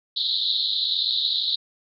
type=band-pass noise; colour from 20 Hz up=pink; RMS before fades=-24 dBFS; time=0.16-1.56 s; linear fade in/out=10 ms; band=3600 to 4200 Hz; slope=96 dB/octave; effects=none